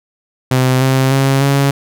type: tone with pitch steps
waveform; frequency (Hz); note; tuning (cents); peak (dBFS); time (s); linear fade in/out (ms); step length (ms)
sawtooth; 129.1 / 132.35 / 135.68 / 139.09; C3 / C3 / C#3 / C#3; -23 / +20 / -37 / +6; -6; 0.51-1.71; 5; 300
effects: none